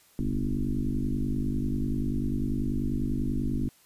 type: tone with frequency modulation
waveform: sine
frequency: 131.3 Hz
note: C3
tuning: 6 cents sharp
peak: -25 dBFS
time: 0.19-3.69 s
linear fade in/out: 0 ms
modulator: 50.2 Hz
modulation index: 3.4
effects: white hiss -60 dBFS RMS until 3.85 s + resampled to 32000 Hz

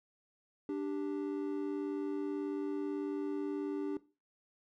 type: tone pair together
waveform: triangle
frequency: 293.7 / 392 Hz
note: D4 / G4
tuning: 0 / 0 cents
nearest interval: perfect fourth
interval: 500 cents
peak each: -33 / -37 dBFS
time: 0.69-3.97 s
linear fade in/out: 2 ms
effects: noise-tail reverb RT60 0.3 s tail -17 dB re dry

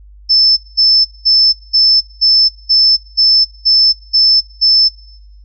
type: tone bursts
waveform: sine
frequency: 5274 Hz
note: E8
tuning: in tune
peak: -6 dBFS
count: 10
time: 0.29-4.89 s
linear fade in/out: 20 ms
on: 280 ms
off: 200 ms
effects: noise-tail reverb RT60 0.9 s tail -21 dB re dry + added 50 Hz sine -36 dBFS peak until 5.44 s

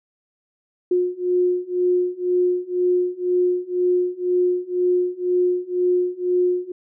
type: beating tone pair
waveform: sine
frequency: 358.6 / 360.6 Hz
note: F4 / F#4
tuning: +46 / -45 cents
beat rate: 2 Hz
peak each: -21 / -20 dBFS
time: 0.91-6.72 s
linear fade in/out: 5 ms
effects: none

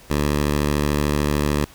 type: tone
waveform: 10% pulse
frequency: 73.42 Hz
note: D2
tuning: in tune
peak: -10 dBFS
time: 0.1-1.65 s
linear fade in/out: 5 ms
effects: pink hiss -47 dBFS RMS until 1.74 s

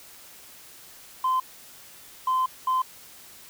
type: tone bursts at uneven times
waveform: sine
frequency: 1032 Hz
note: C6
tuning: 24 cents flat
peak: -19 dBFS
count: 3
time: 1.24-1.4 / 2.27-2.46 / 2.67-2.82 s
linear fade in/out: 5 ms
effects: tanh soft clip ceiling -18 dBFS + white hiss -48 dBFS RMS until 3.49 s

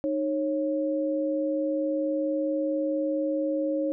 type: tone pair together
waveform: sine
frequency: 307.6 / 548 Hz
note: D#4 / C#5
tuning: -20 / -20 cents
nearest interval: minor seventh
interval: 1000 cents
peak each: -27 dBFS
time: 0.04-3.92 s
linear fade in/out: 0 ms
effects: none

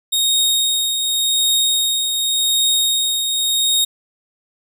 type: tone with tremolo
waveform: sawtooth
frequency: 3729 Hz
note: A#7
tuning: in tune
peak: -10 dBFS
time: 0.12-3.85 s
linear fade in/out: 10 ms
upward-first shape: triangle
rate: 0.88 Hz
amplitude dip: 45%
effects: none

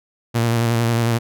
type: tone with vibrato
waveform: sawtooth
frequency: 116.54 Hz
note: A#2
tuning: in tune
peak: -12 dBFS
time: 0.34-1.19 s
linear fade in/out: 20 ms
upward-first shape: square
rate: 11 Hz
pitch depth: 26 cents each way
effects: none

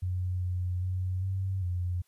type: tone with pitch steps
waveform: sine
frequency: 91.1 / 90.2 / 92.2 / 95.4 / 89.3 Hz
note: F#2 / F#2 / F#2 / G2 / F2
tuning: -26 / -44 / -6 / -47 / +39 cents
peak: -28 dBFS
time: 0.02-2.02 s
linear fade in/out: 10 ms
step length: 400 ms
effects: white hiss -71 dBFS RMS until 2.07 s + resampled to 32000 Hz

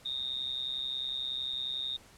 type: tone with amplitude modulation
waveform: sine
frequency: 3694 Hz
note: A#7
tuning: 16 cents flat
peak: -29 dBFS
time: 0.05-1.97 s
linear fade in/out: 10 ms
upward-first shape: sine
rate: 131 Hz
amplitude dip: 80%
effects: pink hiss -57 dBFS RMS until 2.17 s + low-pass 11000 Hz 12 dB/octave

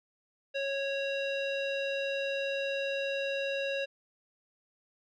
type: tone with low-pass filter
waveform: square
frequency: 551 Hz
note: C#5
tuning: 11 cents flat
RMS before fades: -33 dBFS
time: 0.54-3.86 s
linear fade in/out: 20 ms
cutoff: 3300 Hz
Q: 4.5
effects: none

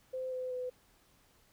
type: tone with pitch steps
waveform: sine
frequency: 516 / 509.2 / 502.5 Hz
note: C5 / C5 / B4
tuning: -24 / -47 / +30 cents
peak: -35 dBFS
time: 0.13-0.7 s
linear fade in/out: 10 ms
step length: 190 ms
effects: pink hiss -67 dBFS RMS until 1.52 s

